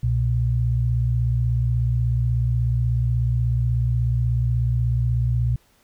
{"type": "tone pair together", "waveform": "sine", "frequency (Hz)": [63.57, 120], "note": ["C2", "B2"], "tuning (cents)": [-49, -49], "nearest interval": "major seventh", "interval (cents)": 1100, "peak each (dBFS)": [-23, -19], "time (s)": [0.03, 5.56], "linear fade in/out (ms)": 5, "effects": ["pink hiss -60 dBFS RMS until 5.83 s"]}